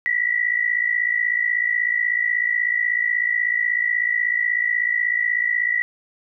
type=tone pair together; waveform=sine; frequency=1922.7 / 1979 Hz; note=B6 / B6; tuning=-47 / +3 cents; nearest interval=unison; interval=50 cents; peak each=-21 dBFS; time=0.06-5.82 s; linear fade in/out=0 ms; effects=none